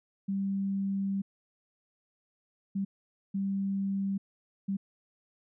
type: tone bursts at uneven times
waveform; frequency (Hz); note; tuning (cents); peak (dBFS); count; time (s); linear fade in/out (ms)
sine; 196; G3; 0; -28; 4; 0.28-1.22 / 2.75-2.85 / 3.34-4.18 / 4.68-4.77; 10
effects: none